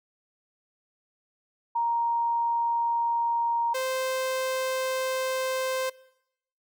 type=tone pair in turn; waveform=sine / sawtooth; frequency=935 / 520.7 Hz; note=A#5 / C5; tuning=+5 / -8 cents; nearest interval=minor seventh; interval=1013 cents; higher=first; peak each=-23 dBFS; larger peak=neither; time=1.75-3.74 / 3.74-5.9 s; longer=second; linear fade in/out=10 ms; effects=noise-tail reverb RT60 0.8 s tail -21 dB re dry